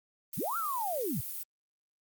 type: noise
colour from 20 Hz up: violet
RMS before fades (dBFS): -39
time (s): 0.33-1.43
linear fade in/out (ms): 2
type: linear two-way sweep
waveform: sine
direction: up then down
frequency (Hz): 87.31 to 1396.9 to 87.31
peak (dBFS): -31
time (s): 0.37-1.21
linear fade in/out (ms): 10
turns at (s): 0.57
effects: Opus 32 kbps